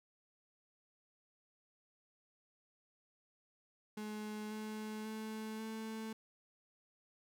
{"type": "tone with pitch steps", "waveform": "35% pulse", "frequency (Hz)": [212.6, 215.3, 218.1, 220.9], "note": ["G#3", "A3", "A3", "A3"], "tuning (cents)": [41, -37, -15, 7], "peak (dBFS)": -40, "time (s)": [3.97, 6.13], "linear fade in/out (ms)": 5, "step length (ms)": 540, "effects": []}